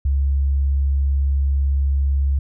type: tone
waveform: sine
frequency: 69 Hz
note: C#2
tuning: 7 cents flat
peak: -15 dBFS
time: 0.05-2.39 s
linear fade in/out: 5 ms
effects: none